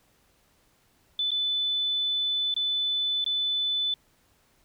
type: tone with dropouts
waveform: sine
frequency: 3500 Hz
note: A7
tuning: 10 cents flat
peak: -24 dBFS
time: 1.19-3.94 s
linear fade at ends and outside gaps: 2 ms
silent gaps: 1.307-1.316 / 2.541-2.564 / 3.243-3.262 s
effects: pink hiss -65 dBFS RMS until 4.64 s